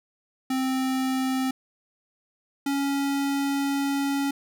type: tone pair in turn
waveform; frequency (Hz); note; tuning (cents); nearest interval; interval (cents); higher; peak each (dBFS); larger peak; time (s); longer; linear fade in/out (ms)
square; 261.6 / 278.7; C4 / C#4; 0 / +9; minor second; 109; second; -24; neither; 0.5-1.51 / 2.66-4.31; second; 5
effects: none